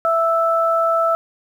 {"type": "tone pair together", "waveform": "sine", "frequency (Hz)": [662.7, 1318.5], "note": ["E5", "E6"], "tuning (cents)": [9, 0], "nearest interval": "octave", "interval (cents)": 1191, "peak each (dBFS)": [-17, -17], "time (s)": [0.05, 1.15], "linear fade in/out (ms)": 0, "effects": ["8-bit"]}